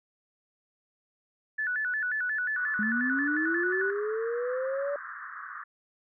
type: tone with vibrato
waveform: sine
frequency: 1602 Hz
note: G6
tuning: 37 cents sharp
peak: -27 dBFS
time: 1.58-3.91 s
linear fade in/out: 10 ms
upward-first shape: square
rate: 5.6 Hz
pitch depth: 140 cents each way
type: band-pass noise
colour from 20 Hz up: pink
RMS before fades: -41 dBFS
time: 2.56-5.64 s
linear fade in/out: 10 ms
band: 1100 to 1800 Hz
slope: 96 dB/octave
type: linear sweep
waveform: sine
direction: up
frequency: 207.7 to 579 Hz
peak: -28 dBFS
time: 2.79-4.96 s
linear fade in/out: 2 ms
effects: none